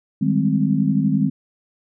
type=chord; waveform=sine; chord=Ab major seventh; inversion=second; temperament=equal; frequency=155.56 / 196 / 207.7 / 261.6 Hz; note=Eb3 / G3 / Ab3 / C4; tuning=0 / 0 / 0 / 0 cents; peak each=-21 dBFS; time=0.21-1.3 s; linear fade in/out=10 ms; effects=none